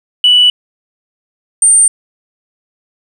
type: tone pair in turn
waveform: sine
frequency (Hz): 2960 / 8827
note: F#7 / C#9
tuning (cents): 0 / -8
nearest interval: octave + perfect fifth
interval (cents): 1892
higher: second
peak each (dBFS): -3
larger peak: neither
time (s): 0.24-0.5 / 1.62-1.88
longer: neither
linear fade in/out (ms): 2
effects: tanh soft clip ceiling 0 dBFS + 7-bit